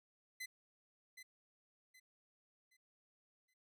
sawtooth tone with echo, 2029 Hz, B6, 46 cents sharp, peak -40 dBFS, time 0.4-0.46 s, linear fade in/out 10 ms, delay 770 ms, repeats 4, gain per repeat -9 dB, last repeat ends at 3.54 s, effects none

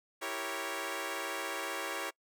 10% pulse chord, E diminished seventh, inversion none, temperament equal, 329.6 / 392 / 466.2 / 554.4 Hz, E4 / G4 / Bb4 / Db5, 0 / 0 / 0 / 0 cents, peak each -34 / -33 / -35 / -31 dBFS, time 0.21-2.11 s, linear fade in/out 20 ms, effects noise-tail reverb RT60 0.1 s tail -24 dB re dry

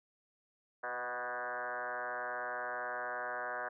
sine tone with frequency modulation, 1108.7 Hz, C#6, in tune, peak -36 dBFS, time 0.83-3.69 s, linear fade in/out 10 ms, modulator 123 Hz, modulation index 4.8, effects none

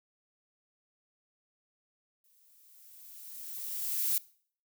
violet noise with exponential growth, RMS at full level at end -28 dBFS, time 2.24-4.18 s, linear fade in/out 2 ms, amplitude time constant 420 ms, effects noise-tail reverb RT60 0.5 s tail -21 dB re dry

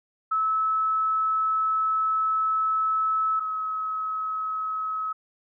sine tone pair in turn, 1300 / 1283.6 Hz, E6 / E6, -24 / -46 cents, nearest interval unison, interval 22 cents, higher first, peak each -21 / -26 dBFS, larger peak first, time 0.31-3.4 / 3.4-5.13 s, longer first, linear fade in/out 10 ms, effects none

